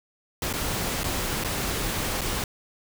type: noise with dropouts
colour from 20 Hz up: pink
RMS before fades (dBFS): -28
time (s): 0.42-2.44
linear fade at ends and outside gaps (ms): 2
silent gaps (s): 0.529-0.536 / 1.034-1.041 / 1.439-1.446 / 2.21-2.215
effects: none